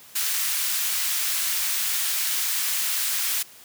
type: high-pass noise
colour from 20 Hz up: white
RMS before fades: -25 dBFS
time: 0.15-3.43 s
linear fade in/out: 10 ms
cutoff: 1500 Hz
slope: 12 dB/octave
effects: white hiss -48 dBFS RMS until 3.64 s + high-pass 80 Hz 12 dB/octave